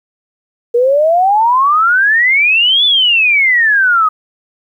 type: exponential two-way sweep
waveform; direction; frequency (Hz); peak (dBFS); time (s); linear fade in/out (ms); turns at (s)
sine; up then down; 466.2 to 3520 to 1237; -7; 0.74-4.09; 10; 2.85
effects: 8-bit

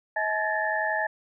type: tone cluster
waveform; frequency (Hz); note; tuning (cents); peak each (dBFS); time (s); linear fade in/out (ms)
sine; 638 / 855 / 1720 / 1811; D#5 / A5 / A6 / A6; +43 / -50 / -40 / +49; -30 / -29 / -29 / -31; 0.16-1.07; 5
effects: none

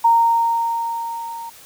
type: tone with level ramp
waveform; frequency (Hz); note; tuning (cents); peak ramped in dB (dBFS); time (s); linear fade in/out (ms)
sine; 925; A#5; -14; -9 to -29; 0.04-1.5; 10
effects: white hiss -44 dBFS RMS until 1.65 s

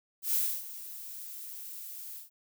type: noise with ADSR envelope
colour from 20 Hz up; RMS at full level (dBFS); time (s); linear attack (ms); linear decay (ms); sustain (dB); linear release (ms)
violet; -27; 0.22-2.3; 120; 280; -16; 140
effects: none

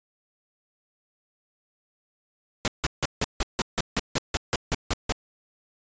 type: noise bursts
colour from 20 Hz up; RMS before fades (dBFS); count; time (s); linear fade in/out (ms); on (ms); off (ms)
pink; -24; 14; 2.65-5.122; 0; 28; 160
effects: resampled to 16000 Hz

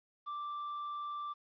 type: tone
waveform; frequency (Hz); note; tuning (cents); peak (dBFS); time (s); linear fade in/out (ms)
triangle; 1174.7; D6; 0; -36; 0.26-1.34; 20
effects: resampled to 11025 Hz + 12-bit

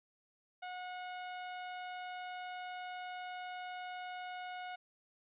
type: tone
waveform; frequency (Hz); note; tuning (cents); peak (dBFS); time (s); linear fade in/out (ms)
sawtooth; 728; F#5; -28; -38; 0.62-4.76; 10
effects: resampled to 8000 Hz

